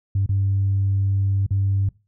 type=tone with dropouts; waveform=sine; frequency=98.1 Hz; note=G2; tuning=2 cents sharp; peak=-16 dBFS; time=0.15-1.89 s; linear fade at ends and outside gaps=5 ms; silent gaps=0.262-0.291 / 1.465-1.507 s; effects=noise-tail reverb RT60 0.3 s tail -22 dB re dry + tanh soft clip ceiling -13 dBFS